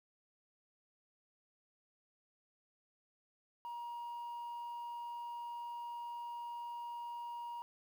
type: tone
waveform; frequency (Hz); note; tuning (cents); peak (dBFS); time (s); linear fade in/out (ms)
sine; 949; A#5; +31; -39; 3.65-7.62; 0
effects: tanh soft clip ceiling -41 dBFS + 11-bit